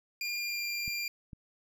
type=tone with pitch glide; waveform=25% pulse; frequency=2404 to 2387 Hz; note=D7 to D7; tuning=+40 to +28 cents; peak=-29 dBFS; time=0.21-1.08 s; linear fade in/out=2 ms; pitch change=-12 cents; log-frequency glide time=0.37-0.65 s
type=clicks; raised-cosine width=5 ms; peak=-32 dBFS; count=2; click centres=0.879 / 1.332 s
effects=none